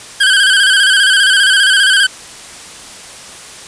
25% pulse tone with vibrato, 1568 Hz, G6, in tune, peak -3 dBFS, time 0.2-2.07 s, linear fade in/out 10 ms, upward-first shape square, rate 15 Hz, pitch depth 53 cents each way, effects white hiss -32 dBFS RMS until 3.67 s + resampled to 22050 Hz

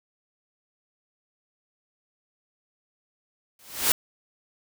white noise with exponential growth, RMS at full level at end -17 dBFS, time 3.59-3.92 s, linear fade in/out 2 ms, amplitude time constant 70 ms, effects none

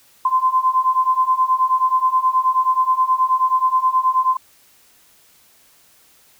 sine beating tone pair, 1028 / 1037.4 Hz, C6 / C6, -31 / -15 cents, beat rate 9.4 Hz, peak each -18 / -16 dBFS, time 0.25-4.37 s, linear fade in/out 5 ms, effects white hiss -53 dBFS RMS until 6.39 s

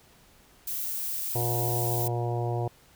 violet noise, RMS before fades -32 dBFS, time 0.67-2.08 s, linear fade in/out 5 ms
harmonic tone, 119.2 Hz, A#2, 39 cents sharp, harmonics 1 / 3 / 4 / 5 / 6 / 7 / 8, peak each -28 / -34 / -37 / -40 / -35 / -43 / -42 dBFS, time 1.35-2.68 s, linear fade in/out 5 ms
effects pink hiss -58 dBFS RMS until 2.95 s

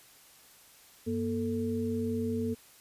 sine tone cluster, 96.8 / 237.3 / 443.5 Hz, G2 / A#3 / A4, -21 / +31 / +14 cents, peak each -37 / -31 / -34 dBFS, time 1.06-2.55 s, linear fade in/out 20 ms, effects white hiss -57 dBFS RMS until 2.8 s + resampled to 32000 Hz

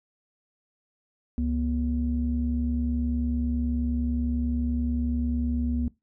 sine tone pair together, 69.8 / 240.8 Hz, C#2 / B3, +13 / -44 cents, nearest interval octave + major sixth, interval 2143 cents, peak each -26 dBFS, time 1.38-5.88 s, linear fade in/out 0 ms, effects noise-tail reverb RT60 0.2 s tail -21 dB re dry + tanh soft clip ceiling -16 dBFS

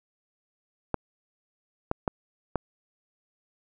clicks, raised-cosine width 1 ms, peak -11 dBFS, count 4, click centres 0.943 / 1.914 / 2.078 / 2.557 s, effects none

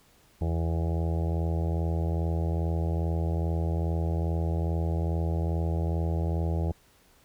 harmonic tone, 82.41 Hz, E2, in tune, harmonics 1 / 2 / 4 / 5 / 6 / 7 / 8 / 9 / 10, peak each -26 / -32 / -38 / -40 / -42 / -43 / -44 / -45 / -46 dBFS, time 0.41-6.72 s, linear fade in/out 5 ms, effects pink hiss -61 dBFS RMS until 7.24 s

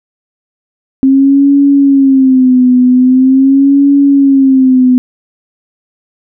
sine tone with vibrato, 265.4 Hz, C4, 25 cents sharp, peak -3 dBFS, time 1.03-4.98 s, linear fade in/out 0 ms, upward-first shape sine, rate 0.43 Hz, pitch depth 100 cents each way, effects none

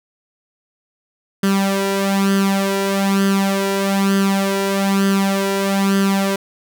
sawtooth tone with flanger, 196 Hz, G3, in tune, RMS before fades -17 dBFS, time 1.43-6.36 s, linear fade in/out 5 ms, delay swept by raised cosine 0.63 to 2.13 ms, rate 1.1 Hz, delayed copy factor +0.7, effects none

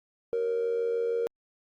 triangle tone with amplitude modulation, 466.2 Hz, A#4, in tune, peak -19 dBFS, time 0.33-1.27 s, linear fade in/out 0 ms, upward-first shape sine, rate 86.5 Hz, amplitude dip 70%, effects tanh soft clip ceiling -21 dBFS + Opus 48 kbps

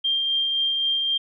sine tone with tremolo, 3186 Hz, G7, 27 cents sharp, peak -19 dBFS, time 0.04-1.18 s, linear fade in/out 10 ms, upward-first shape sine, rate 3.8 Hz, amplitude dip 25%, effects none

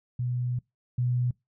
sine tone pair in turn, 123.47 / 123.47 Hz, B2 / B2, 0 / 0 cents, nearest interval unison, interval 0 cents, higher neither, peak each -26 / -23 dBFS, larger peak second, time 0.19-0.59 / 0.98-1.31 s, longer first, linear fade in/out 5 ms, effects noise-tail reverb RT60 0.2 s tail -24 dB re dry

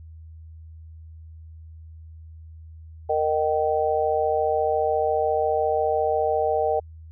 harmonic tone, 154.3 Hz, D#3, 14 cents flat, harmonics 3 / 4 / 5, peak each -24 / -24 / -24 dBFS, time 3.09-6.8 s, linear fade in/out 10 ms, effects added 80 Hz sine -40 dBFS peak until 7.11 s

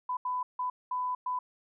sine tone bursts at uneven times, 1000 Hz, B5, 21 cents sharp, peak -29 dBFS, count 5, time 0.09-0.17 / 0.25-0.43 / 0.59-0.7 / 0.91-1.15 / 1.26-1.39 s, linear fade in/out 5 ms, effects none

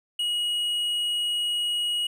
sine tone with tanh clipping, 2900 Hz, F#7, 35 cents flat, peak -25 dBFS, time 0.19-2.07 s, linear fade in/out 5 ms, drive 7 dB, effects none

